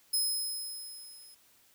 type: tone with level ramp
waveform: 15% pulse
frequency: 5120 Hz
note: D#8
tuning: 49 cents sharp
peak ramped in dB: -20 to -47 dBFS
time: 0.13-1.35 s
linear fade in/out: 10 ms
effects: white hiss -64 dBFS RMS until 1.74 s